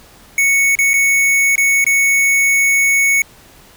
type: tone with dropouts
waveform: square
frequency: 2217 Hz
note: C#7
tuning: in tune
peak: -11 dBFS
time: 0.38-3.22 s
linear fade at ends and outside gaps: 2 ms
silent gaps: 0.753-0.788 / 0.934-0.939 / 1.556-1.579 / 1.843-1.865 s
effects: pink hiss -44 dBFS RMS until 3.76 s